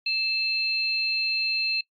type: tone pair together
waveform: sine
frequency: 2637 / 4172 Hz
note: E7 / C8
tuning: 0 / -6 cents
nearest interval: minor sixth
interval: 794 cents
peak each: -26 dBFS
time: 0.06-1.81 s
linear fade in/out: 5 ms
effects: noise-tail reverb RT60 0.1 s tail -21 dB re dry + AAC 48 kbps